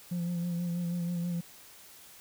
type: tone with vibrato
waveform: sine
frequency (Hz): 173.5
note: F3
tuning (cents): -11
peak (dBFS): -27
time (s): 0.11-1.41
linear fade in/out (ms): 10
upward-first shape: sine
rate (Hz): 6.2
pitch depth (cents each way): 31
effects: tanh soft clip ceiling -29 dBFS + white hiss -53 dBFS RMS until 2.2 s